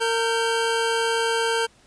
25% pulse tone pair together, 458 / 1564 Hz, A#4 / G6, -31 / -4 cents, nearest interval octave + major sixth, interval 2127 cents, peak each -18 / -22 dBFS, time 0-1.67 s, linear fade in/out 20 ms, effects pink hiss -56 dBFS RMS until 1.86 s + resampled to 22050 Hz

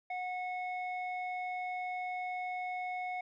square tone with low-pass filter, 731 Hz, F#5, 21 cents flat, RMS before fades -38 dBFS, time 0.1-3.21 s, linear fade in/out 5 ms, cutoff 1800 Hz, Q 9.1, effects none

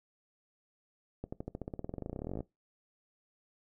accelerating click train, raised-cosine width 2 ms, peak -25 dBFS, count 29, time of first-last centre 1.24-2.406 s, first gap 85 ms, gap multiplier 0.94, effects noise-tail reverb RT60 0.2 s tail -20 dB re dry

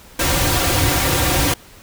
pink noise with comb filter, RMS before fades -17 dBFS, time 0.19-1.54 s, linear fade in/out 5 ms, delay 4.7 ms, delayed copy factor -0.85, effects pink hiss -44 dBFS RMS until 1.82 s

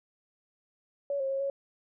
sine tone with pitch steps, 564 / 538 / 543 / 553 Hz, C#5 / C5 / C#5 / C#5, +30 / +48 / -36 / -4 cents, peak -28 dBFS, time 1.1-1.5 s, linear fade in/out 2 ms, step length 100 ms, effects none

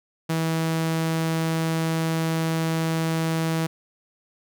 sawtooth tone, 162.3 Hz, E3, 27 cents flat, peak -18 dBFS, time 0.29-3.67 s, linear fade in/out 10 ms, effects none

